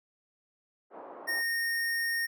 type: band-pass noise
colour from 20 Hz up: white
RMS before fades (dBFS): -46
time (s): 0.9-1.44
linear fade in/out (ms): 50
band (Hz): 300 to 1000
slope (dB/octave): 24
type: tone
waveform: square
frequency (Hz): 1846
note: A#6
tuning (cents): -17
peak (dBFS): -29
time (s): 1.27-2.27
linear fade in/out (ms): 20
effects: none